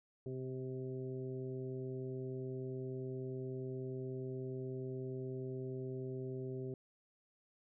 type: harmonic tone with a mistuned harmonic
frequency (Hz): 130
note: C3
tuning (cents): -11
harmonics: 1 / 2 / 3 / 4 / 5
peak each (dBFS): -43 / -48 / -43 / -57 / -58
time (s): 0.26-6.74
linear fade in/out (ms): 2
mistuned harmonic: 5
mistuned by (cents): -18
effects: none